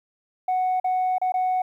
sine tone with dropouts, 740 Hz, F#5, in tune, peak -18 dBFS, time 0.48-1.62 s, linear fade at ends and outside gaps 5 ms, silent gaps 0.8-0.843 / 1.183-1.215 / 1.321-1.34 s, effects tanh soft clip ceiling -18 dBFS + 10-bit

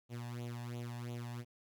sawtooth tone with flanger, 120 Hz, B2, 49 cents flat, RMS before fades -43 dBFS, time 0.09-1.45 s, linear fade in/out 50 ms, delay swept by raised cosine 0.29 to 1.16 ms, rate 2.9 Hz, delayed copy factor +0.75, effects 13-bit

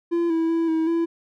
triangle tone with pitch steps, 340.6 / 327.1 / 330.9 / 321.4 / 334.1 Hz, F4 / E4 / E4 / E4 / E4, -43 / -13 / +7 / -44 / +23 cents, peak -17 dBFS, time 0.11-1.06 s, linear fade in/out 20 ms, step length 190 ms, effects none

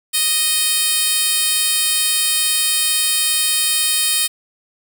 10% pulse tone with high-pass filter, 622.3 Hz, D#5, in tune, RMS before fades -17 dBFS, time 0.13-4.28 s, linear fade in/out 20 ms, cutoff 5500 Hz, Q 0.67, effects none

